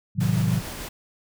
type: chord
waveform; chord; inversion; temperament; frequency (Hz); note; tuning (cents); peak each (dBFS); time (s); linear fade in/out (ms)
sine; A diminished seventh; none; equal with one note detuned; 110 / 130.81 / 158.65 / 185; A2 / C3 / Eb3 / Gb3; 0 / 0 / +34 / 0; -25; 0.15-0.62; 50
type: noise with tremolo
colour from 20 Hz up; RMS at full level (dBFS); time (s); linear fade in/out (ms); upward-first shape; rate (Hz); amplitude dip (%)
pink; -34; 0.2-0.89; 10; triangle; 6.7; 30
effects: none